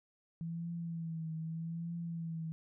sine tone with vibrato, 164.81 Hz, E3, in tune, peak -37 dBFS, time 0.41-2.52 s, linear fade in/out 0 ms, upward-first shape triangle, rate 0.81 Hz, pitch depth 59 cents each way, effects none

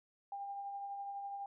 sine tone with tremolo, 799 Hz, G5, 33 cents sharp, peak -39 dBFS, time 0.32-1.46 s, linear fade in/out 2 ms, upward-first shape triangle, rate 12 Hz, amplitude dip 35%, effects none

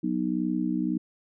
sine chord, B major, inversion second, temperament just, 185.21 / 246.9 / 308.7 Hz, F#3 / B3 / D#4, +2 / 0 / -14 cents, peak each -30 / -29 / -28 dBFS, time 0.03-0.98 s, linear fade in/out 10 ms, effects none

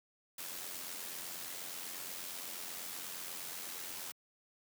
white noise with amplitude modulation, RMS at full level -42 dBFS, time 0.38-4.12 s, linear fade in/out 5 ms, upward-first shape sine, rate 88.3 Hz, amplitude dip 45%, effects high-pass 150 Hz 12 dB/octave

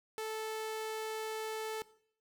sawtooth tone, 438.1 Hz, A4, 7 cents flat, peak -33 dBFS, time 0.18-1.82 s, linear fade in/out 0 ms, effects noise-tail reverb RT60 0.6 s tail -18 dB re dry

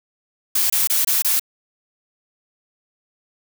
blue noise bursts, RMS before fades -18 dBFS, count 5, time 0.55-1.396 s, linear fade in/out 5 ms, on 150 ms, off 24 ms, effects none

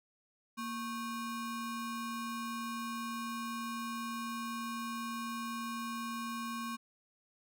square ring-modulated tone, 664 Hz, E5, 12 cents sharp, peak -35 dBFS, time 0.57-6.77 s, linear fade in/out 20 ms, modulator 431 Hz, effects none

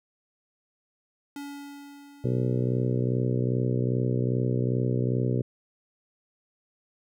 square tone with exponential decay, 284.2 Hz, C#4, 43 cents sharp, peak -35 dBFS, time 1.36-3.71 s, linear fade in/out 2 ms, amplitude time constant 510 ms
harmonic tone, 62.5 Hz, B1, 21 cents sharp, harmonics 2 / 3 / 4 / 5 / 6 / 7 / 8 / 9, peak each -25 / -33 / -32 / -36 / -33 / -34 / -38 / -42 dBFS, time 2.24-5.42 s, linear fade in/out 5 ms
effects none

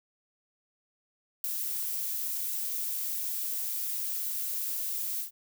violet noise with ADSR envelope, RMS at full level -27 dBFS, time 1.44-5.31 s, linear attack 4 ms, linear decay 8 ms, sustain -6 dB, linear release 110 ms, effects none

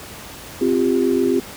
sine chord, C suspended fourth, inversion none, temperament equal with one note detuned, 261.6 / 349.2 / 397 Hz, C4 / F4 / G4, 0 / 0 / +22 cents, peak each -19 dBFS, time 0.61-1.4 s, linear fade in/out 5 ms, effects pink hiss -36 dBFS RMS until 1.56 s + high-pass 60 Hz 12 dB/octave

